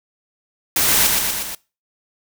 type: noise with echo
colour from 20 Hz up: white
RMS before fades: -17 dBFS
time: 0.76-1.07 s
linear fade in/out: 2 ms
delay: 120 ms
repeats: 4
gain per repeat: -3 dB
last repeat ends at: 1.55 s
effects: noise-tail reverb RT60 0.3 s tail -22 dB re dry